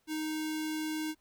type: tone with notch filter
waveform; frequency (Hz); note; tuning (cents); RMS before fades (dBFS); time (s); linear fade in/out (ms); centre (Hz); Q
square; 311.1; D#4; 0; -35; 0.07-1.15; 50; 630; 0.58
effects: pink hiss -74 dBFS RMS until 1.2 s